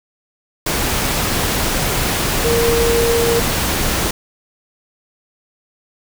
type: tone in noise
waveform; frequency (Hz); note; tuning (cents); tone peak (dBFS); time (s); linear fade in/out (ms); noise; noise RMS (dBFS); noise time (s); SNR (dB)
sine; 466.2; A#4; 0; -14; 2.44-3.4; 5; pink; -18; 0.66-4.11; +1
effects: none